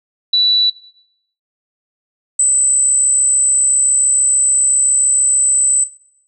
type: tone pair in turn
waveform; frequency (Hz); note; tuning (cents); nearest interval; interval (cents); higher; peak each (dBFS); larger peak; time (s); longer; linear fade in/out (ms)
sine; 3951 / 8033; B7 / B8; 0 / +28; octave; 1228; second; -9; neither; 0.33-0.7 / 2.39-5.84; second; 5
effects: noise-tail reverb RT60 0.7 s tail -18 dB re dry